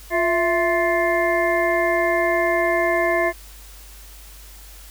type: harmonic tone with a mistuned harmonic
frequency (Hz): 350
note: F4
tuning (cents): +4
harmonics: 1 / 2 / 3 / 5 / 6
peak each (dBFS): -23 / -20 / -26 / -25 / -25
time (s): 0.1-3.33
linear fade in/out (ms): 50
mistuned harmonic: 2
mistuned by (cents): -90
effects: added 50 Hz sine -41 dBFS peak until 4.9 s + white hiss -45 dBFS RMS until 4.9 s